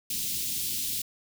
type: band-stop noise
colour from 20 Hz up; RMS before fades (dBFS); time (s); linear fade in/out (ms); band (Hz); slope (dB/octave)
white; -31; 0.1-1.02; 5; 290 to 2900; 24
effects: none